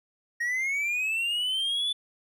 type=linear sweep; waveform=triangle; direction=up; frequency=1864.7 to 3495 Hz; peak=-24 dBFS; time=0.4-1.93 s; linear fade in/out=10 ms; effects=none